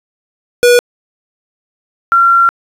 square / sine tone pair in turn, 485.7 / 1370.4 Hz, B4 / F6, -29 / -33 cents, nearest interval octave + tritone, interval 1796 cents, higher second, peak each -5 dBFS, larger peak neither, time 0.63-0.79 / 2.12-2.49 s, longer second, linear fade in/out 0 ms, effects resampled to 32000 Hz + 7-bit

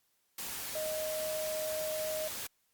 sine tone in noise, 622.3 Hz, D#5, in tune, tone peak -34 dBFS, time 0.75-2.28 s, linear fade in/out 5 ms, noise white, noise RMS -40 dBFS, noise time 0.38-2.47 s, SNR +3 dB, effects white hiss -75 dBFS RMS until 2.73 s + Opus 48 kbps

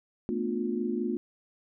sine chord, B half-diminished seventh, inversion third, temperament just, 222.2 / 246.9 / 296.3 / 355.6 Hz, A3 / B3 / D4 / F4, +17 / 0 / +15 / +31 cents, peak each -32 / -33 / -37 / -32 dBFS, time 0.29-1.17 s, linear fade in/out 0 ms, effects none

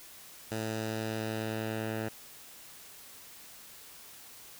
10% pulse tone with low-pass filter sweep, 110 Hz, A2, in tune, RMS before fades -35 dBFS, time 0.51-2.09 s, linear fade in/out 10 ms, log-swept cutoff 9100 to 2300 Hz, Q 1, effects white hiss -51 dBFS RMS until 4.59 s

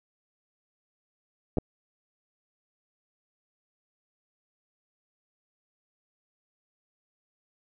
clicks, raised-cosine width 2 ms, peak -15 / -13 dBFS, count 2, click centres 1.572 / 1.584 s, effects none

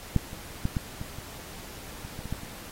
clicks, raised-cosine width 5 ms, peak -9 / -26 / -13 / -14 / -23 / -28 / -26 / -25 / -26 / -18 / -29 dBFS, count 11, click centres 0.163 / 0.331 / 0.654 / 0.768 / 1.014 / 1.186 / 2.05 / 2.191 / 2.256 / 2.326 / 2.434 s, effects pink hiss -44 dBFS RMS until 2.71 s + AAC 48 kbps

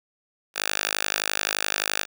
5% pulse tone with high-pass filter, 51.6 Hz, G#1, 10 cents flat, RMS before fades -27 dBFS, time 0.54-2.06 s, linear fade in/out 50 ms, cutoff 1500 Hz, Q 0.6, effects none

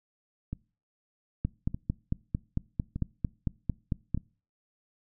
two click trains, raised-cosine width 5 ms, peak -21 / -15 dBFS, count 4 / 13, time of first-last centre 0.53-4.175 / 1.45-4.147 s, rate 0.823 / 4.45 Hz, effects noise-tail reverb RT60 0.4 s tail -24 dB re dry

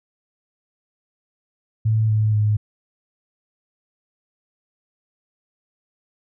sine tone with pitch steps, 110 / 107.92 / 105.89 Hz, A2 / A2 / G#2, 0 / -33 / +34 cents, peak -15 dBFS, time 1.85-2.57 s, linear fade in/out 10 ms, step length 240 ms, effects none

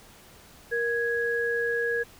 sine tone pair together, 469.9 / 1661.2 Hz, A#4 / G#6, +14 / 0 cents, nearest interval octave + minor seventh, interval 2186 cents, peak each -27 dBFS, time 0.71-2.04 s, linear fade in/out 20 ms, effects pink hiss -52 dBFS RMS until 2.19 s

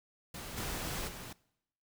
pink noise with level steps, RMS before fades -44 / -38 / -46 dBFS, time 0.34-1.33 s, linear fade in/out 5 ms, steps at 0.56 / 1.07 s, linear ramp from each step 20 ms, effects noise-tail reverb RT60 0.8 s tail -22 dB re dry

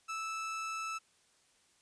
30% pulse tone, 1314 Hz, E6, 6 cents flat, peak -34 dBFS, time 0.08-0.99 s, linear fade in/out 20 ms, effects white hiss -69 dBFS RMS until 1.81 s + resampled to 22050 Hz

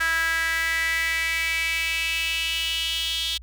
sawtooth tone with high-pass filter sweep, 327.5 Hz, E4, 11 cents flat, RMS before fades -25 dBFS, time 0-3.38 s, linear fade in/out 10 ms, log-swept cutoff 1600 to 3400 Hz, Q 5.8, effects added 59 Hz sine -40 dBFS peak until 3.42 s

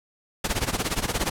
pink noise with tremolo, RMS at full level -23 dBFS, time 0.44-1.3 s, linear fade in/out 5 ms, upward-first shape sine, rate 17 Hz, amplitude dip 85%, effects low-pass 12000 Hz 12 dB/octave

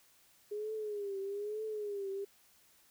sine tone with vibrato, 412 Hz, G#4, 14 cents flat, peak -36 dBFS, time 0.51-2.25 s, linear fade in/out 10 ms, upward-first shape triangle, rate 1.1 Hz, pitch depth 110 cents each way, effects white hiss -66 dBFS RMS until 2.9 s

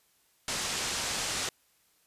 white low-pass noise, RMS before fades -33 dBFS, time 0.48-1.49 s, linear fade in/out 2 ms, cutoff 8000 Hz, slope 24 dB/octave, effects white hiss -68 dBFS RMS until 2.06 s + resampled to 32000 Hz

